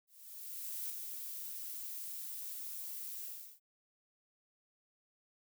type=noise with ADSR envelope; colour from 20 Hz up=violet; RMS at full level=-40 dBFS; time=0.07-3.6 s; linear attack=830 ms; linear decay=5 ms; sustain=-4 dB; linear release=350 ms; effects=none